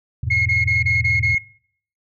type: chord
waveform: sine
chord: E major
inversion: none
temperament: equal with one note detuned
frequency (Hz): 82.41 / 103.05 / 123.47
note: E2 / G#2 / B2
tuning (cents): 0 / -13 / 0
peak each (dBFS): -24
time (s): 0.23-1.35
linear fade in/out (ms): 5
type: tone bursts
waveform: sine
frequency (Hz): 2161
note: C#7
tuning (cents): -45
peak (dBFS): -14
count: 6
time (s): 0.3-1.385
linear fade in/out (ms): 10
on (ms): 160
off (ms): 25
effects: noise-tail reverb RT60 0.6 s tail -23 dB re dry + tanh soft clip ceiling -10 dBFS